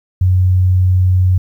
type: tone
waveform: sine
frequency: 92 Hz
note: F#2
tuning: 9 cents flat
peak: -8 dBFS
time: 0.21-1.38 s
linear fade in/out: 5 ms
effects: 8-bit